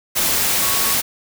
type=tone in noise; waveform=sine; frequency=1108.7 Hz; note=C#6; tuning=in tune; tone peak=-28 dBFS; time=0.61-0.95 s; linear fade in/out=20 ms; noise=white; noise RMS=-18 dBFS; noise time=0.15-1.02 s; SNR=-13 dB; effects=none